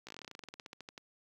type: slowing click train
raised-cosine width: 0.2 ms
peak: -29 dBFS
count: 22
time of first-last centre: 0.07-0.978 s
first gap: 16 ms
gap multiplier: 1.09
effects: high-pass 100 Hz 12 dB/octave + 10-bit